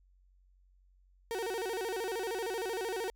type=tone with vibrato; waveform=35% pulse; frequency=415.5 Hz; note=G#4; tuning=1 cent sharp; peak=-32 dBFS; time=1.31-3.1 s; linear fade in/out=0 ms; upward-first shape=square; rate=13 Hz; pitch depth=180 cents each way; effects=added 46 Hz sine -62 dBFS peak until 3.15 s